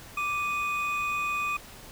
triangle tone pair together, 1174.7 / 2489 Hz, D6 / D#7, 0 / 0 cents, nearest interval octave + minor second, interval 1300 cents, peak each -28 dBFS, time 0.17-1.57 s, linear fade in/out 5 ms, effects pink hiss -47 dBFS RMS until 1.91 s

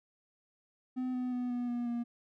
triangle tone with pitch steps, 254.4 / 250.9 / 247.4 / 244 / 240.7 / 237.4 Hz, C4 / B3 / B3 / B3 / B3 / A#3, -48 / +28 / +3 / -21 / -44 / +32 cents, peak -30 dBFS, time 0.96-2.04 s, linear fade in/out 20 ms, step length 180 ms, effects none

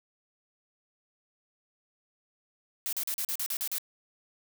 blue noise bursts, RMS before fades -32 dBFS, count 9, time 2.86-3.783 s, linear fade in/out 0 ms, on 67 ms, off 40 ms, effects none

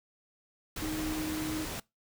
sine tone in noise, 311.1 Hz, D#4, in tune, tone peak -33 dBFS, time 0.82-1.65 s, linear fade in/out 5 ms, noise pink, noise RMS -38 dBFS, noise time 0.76-1.8 s, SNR +2 dB, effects noise-tail reverb RT60 0.2 s tail -22 dB re dry

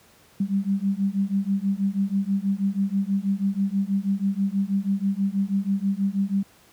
sine beating tone pair, 193.8 / 200 Hz, G3 / G3, -20 / +35 cents, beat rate 6.2 Hz, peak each -24 dBFS, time 0.4-6.43 s, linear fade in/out 5 ms, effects pink hiss -55 dBFS RMS until 6.72 s + high-pass 80 Hz 12 dB/octave

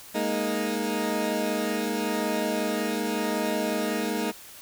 20% pulse chord, Ab suspended second, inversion none, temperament equal, 207.7 / 233.1 / 311.1 Hz, Ab3 / Bb3 / Eb4, 0 / 0 / 0 cents, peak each -25 dBFS, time 0.14-4.32 s, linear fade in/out 20 ms, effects white hiss -46 dBFS RMS until 4.61 s

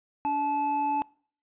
triangle tone pair together, 288.5 / 866 Hz, D4 / A5, -31 / -28 cents, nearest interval octave + perfect fifth, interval 1903 cents, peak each -31 / -23 dBFS, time 0.25-1.02 s, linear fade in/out 0 ms, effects noise-tail reverb RT60 0.5 s tail -24 dB re dry + resampled to 8000 Hz

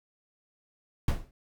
brown noise with exponential decay, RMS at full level -20 dBFS, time 1.08-1.31 s, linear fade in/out 2 ms, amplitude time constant 48 ms, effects none

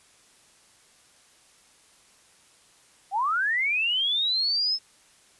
sine linear sweep, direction up, 727 to 5274 Hz, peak -22 dBFS, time 3.11-4.79 s, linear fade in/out 50 ms, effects white hiss -58 dBFS RMS until 5.39 s + resampled to 24000 Hz

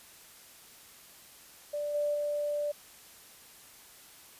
sine tone with level steps, 587.3 Hz, D5, in tune, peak -31 / -27 / -29 dBFS, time 1.73-2.72 s, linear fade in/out 10 ms, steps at 1.94 / 2.14 s, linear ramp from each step 10 ms, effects white hiss -54 dBFS RMS until 4.39 s + resampled to 32000 Hz

